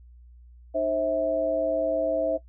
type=tone cluster; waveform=sine; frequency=304.8 / 531 / 651 Hz; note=D#4 / C5 / E5; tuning=-36 / +25 / -22 cents; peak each=-32 / -27 / -24 dBFS; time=0.74-2.38 s; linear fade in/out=20 ms; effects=noise-tail reverb RT60 0.1 s tail -18 dB re dry + added 60 Hz sine -47 dBFS peak until 2.48 s